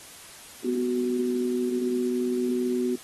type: tone pair together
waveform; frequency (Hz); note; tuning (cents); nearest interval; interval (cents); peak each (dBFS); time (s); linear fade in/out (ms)
sine; 247.7 / 370.5; B3 / F#4; +5 / +2; perfect fifth; 697; -26; 0.64-2.96; 10
effects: white hiss -46 dBFS RMS until 3.03 s + AAC 32 kbps